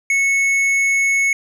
sine tone with hard clipping, 2202 Hz, C#7, 12 cents flat, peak -15 dBFS, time 0.1-1.33 s, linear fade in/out 2 ms, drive 7 dB, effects none

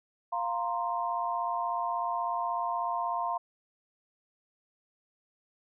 sine chord, F suspended fourth, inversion none, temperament just, 698.5 / 931.3 / 1047.7 Hz, F5 / Bb5 / C6, 0 / -2 / +2 cents, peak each -33 dBFS, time 0.32-3.38 s, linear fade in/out 10 ms, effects none

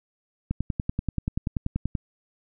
click train, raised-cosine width 5 ms, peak -13 dBFS, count 16, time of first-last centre 0.51-1.952 s, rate 10.4 Hz, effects none

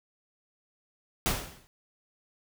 pink noise with exponential decay, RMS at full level -24 dBFS, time 1.26-1.67 s, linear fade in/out 0 ms, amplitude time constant 89 ms, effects none

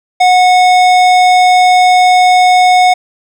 sine tone with hard clipping, 731 Hz, F#5, 21 cents flat, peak -6 dBFS, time 0.2-2.94 s, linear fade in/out 10 ms, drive 15 dB, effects none

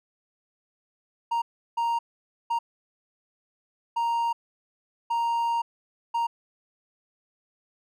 triangle tone bursts at uneven times, 932.3 Hz, A#5, in tune, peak -21 dBFS, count 6, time 1.31-1.42 / 1.77-1.99 / 2.5-2.59 / 3.96-4.33 / 5.1-5.62 / 6.14-6.27 s, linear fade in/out 10 ms, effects none

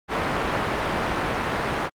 white low-pass noise, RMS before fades -25 dBFS, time 0.08-1.9 s, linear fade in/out 50 ms, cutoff 1400 Hz, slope 12 dB/octave, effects Opus 48 kbps

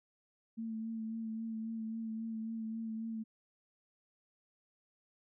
sine tone with vibrato, 223.6 Hz, A3, 28 cents sharp, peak -37 dBFS, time 0.57-3.24 s, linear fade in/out 20 ms, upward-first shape sine, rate 3.7 Hz, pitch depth 24 cents each way, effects none

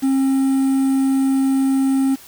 triangle tone with quantisation, 268.5 Hz, C4, 45 cents sharp, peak -12 dBFS, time 0.02-2.16 s, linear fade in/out 20 ms, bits 6, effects white hiss -43 dBFS RMS until 2.27 s

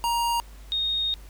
square / sine tone pair in turn, 940 / 3713 Hz, A#5 / A#7, +14 / -8 cents, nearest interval 2 octaves, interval 2378 cents, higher second, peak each -23 dBFS, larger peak neither, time 0.04-0.4 / 0.72-1.14 s, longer second, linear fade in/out 0 ms, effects added 50 Hz sine -42 dBFS peak until 1.29 s + pink hiss -53 dBFS RMS until 1.29 s

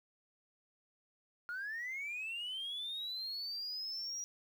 sine linear sweep, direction up, 1400 to 5770 Hz, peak -37 dBFS, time 1.49-4.24 s, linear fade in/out 0 ms, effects tanh soft clip ceiling -36 dBFS + 11-bit

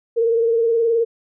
sine tone with vibrato, 460 Hz, A#4, 23 cents flat, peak -14 dBFS, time 0.16-1.05 s, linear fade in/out 20 ms, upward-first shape sine, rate 19 Hz, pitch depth 40 cents each way, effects none

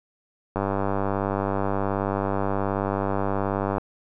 click train, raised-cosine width 1 ms, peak -11 dBFS, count 319, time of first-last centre 0.56-3.782 s, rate 98.7 Hz, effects none

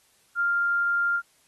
sine tone, 1396.9 Hz, F6, in tune, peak -21 dBFS, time 0.35-1.22 s, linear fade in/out 50 ms, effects white hiss -63 dBFS RMS until 1.47 s + AAC 32 kbps

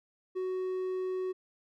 triangle tone, 371.7 Hz, F#4, 8 cents sharp, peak -29 dBFS, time 0.35-1.33 s, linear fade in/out 20 ms, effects none

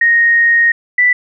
sine tone pair in turn, 1864.7 / 1977.4 Hz, A#6 / B6, 0 / +2 cents, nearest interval minor second, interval 102 cents, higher second, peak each -7 dBFS, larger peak neither, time 0.01-0.72 / 0.98-1.13 s, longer first, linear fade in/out 5 ms, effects none

